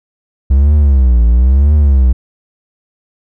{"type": "tone with vibrato", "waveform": "triangle", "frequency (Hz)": 65.41, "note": "C2", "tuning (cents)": 0, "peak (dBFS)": -3, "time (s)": [0.5, 2.13], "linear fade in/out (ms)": 10, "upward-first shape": "triangle", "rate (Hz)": 1, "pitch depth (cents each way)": 260, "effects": []}